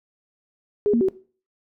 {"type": "tone with pitch steps", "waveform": "sine", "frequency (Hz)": [413.7, 233.6, 378.9], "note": ["G#4", "A#3", "F#4"], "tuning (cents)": [-7, 4, 41], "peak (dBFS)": -16, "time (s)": [0.86, 1.085], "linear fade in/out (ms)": 0, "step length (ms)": 75, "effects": ["noise-tail reverb RT60 0.4 s tail -19 dB re dry"]}